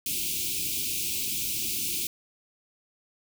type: band-stop noise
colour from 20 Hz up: white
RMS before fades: -30 dBFS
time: 0.06-2.07 s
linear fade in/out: 2 ms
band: 400 to 2300 Hz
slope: 96 dB/octave
effects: none